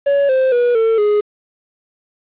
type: tone with pitch steps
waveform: triangle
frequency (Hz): 563 / 522.3 / 484.5 / 449.4 / 416.9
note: C#5 / C5 / B4 / A4 / G#4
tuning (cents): +27 / -3 / -33 / +37 / +7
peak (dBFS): -9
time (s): 0.06-1.21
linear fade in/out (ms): 10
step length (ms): 230
effects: resampled to 8000 Hz + 7-bit